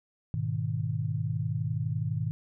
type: chord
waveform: sine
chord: G# minor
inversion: none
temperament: equal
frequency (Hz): 103.83 / 123.47 / 155.56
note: G#2 / B2 / D#3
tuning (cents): 0 / 0 / 0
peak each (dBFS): -32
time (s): 0.34-2.31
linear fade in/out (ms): 0
effects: none